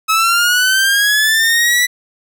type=linear sweep; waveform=sawtooth; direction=up; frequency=1283 to 1975.5 Hz; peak=-7 dBFS; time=0.08-1.87 s; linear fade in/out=20 ms; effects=none